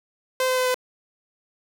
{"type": "tone with pitch steps", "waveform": "sawtooth", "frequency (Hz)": [516, 512.4, 508.9, 505.4], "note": ["C5", "C5", "C5", "B4"], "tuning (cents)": [-24, -36, -48, 40], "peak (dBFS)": -16, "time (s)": [0.4, 0.744], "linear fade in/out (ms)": 2, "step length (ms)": 86, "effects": []}